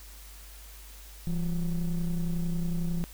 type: ring-modulated tone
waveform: triangle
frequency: 92.5 Hz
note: F#2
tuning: in tune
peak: -21 dBFS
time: 1.27-3.04 s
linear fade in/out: 0 ms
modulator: 77 Hz
effects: added 50 Hz sine -46 dBFS peak until 3.13 s + white hiss -51 dBFS RMS until 3.13 s